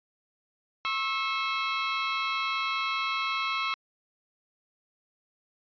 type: tone pair together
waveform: 20% pulse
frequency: 1085.9 / 1311 Hz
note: C#6 / E6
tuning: -36 / -10 cents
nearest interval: minor third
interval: 326 cents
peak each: -25 / -25 dBFS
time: 0.85-3.74 s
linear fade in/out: 0 ms
effects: resampled to 11025 Hz